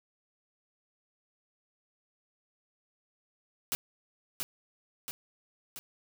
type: noise with echo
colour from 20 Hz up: white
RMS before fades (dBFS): -31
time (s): 3.72-3.75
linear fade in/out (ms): 0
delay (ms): 680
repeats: 3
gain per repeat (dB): -4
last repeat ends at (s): 5.79
effects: none